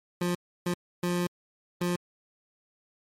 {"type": "tone bursts at uneven times", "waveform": "25% pulse", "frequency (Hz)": 176.3, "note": "F3", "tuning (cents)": 17, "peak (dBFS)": -22, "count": 4, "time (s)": [[0.21, 0.35], [0.66, 0.74], [1.03, 1.27], [1.81, 1.96]], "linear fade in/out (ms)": 5, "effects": ["MP3 64 kbps"]}